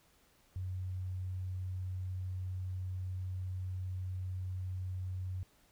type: tone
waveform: sine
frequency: 92.5 Hz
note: F#2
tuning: in tune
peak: -36 dBFS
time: 0.56-5.43 s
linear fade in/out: 0 ms
effects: pink hiss -68 dBFS RMS until 5.71 s